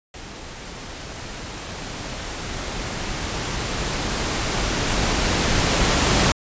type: noise with level ramp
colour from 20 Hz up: pink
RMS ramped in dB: -37 to -17 dBFS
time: 0.14-6.32 s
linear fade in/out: 2 ms
effects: resampled to 16000 Hz